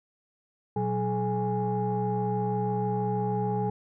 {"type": "tone cluster", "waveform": "sine", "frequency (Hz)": [120.8, 187.2, 425, 825], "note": ["B2", "F#3", "G#4", "G#5"], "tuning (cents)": [-38, 20, 40, -12], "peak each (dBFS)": -30, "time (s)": [0.76, 3.7], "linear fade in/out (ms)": 5, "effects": ["tanh soft clip ceiling -18 dBFS"]}